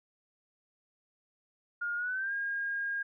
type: tone with pitch glide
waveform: sine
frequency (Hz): 1420 to 1621.8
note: F6 to G#6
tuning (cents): +28 to -42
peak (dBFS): -31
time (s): 1.81-3.03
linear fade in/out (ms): 10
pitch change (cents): +230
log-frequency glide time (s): 1.96-2.33
effects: none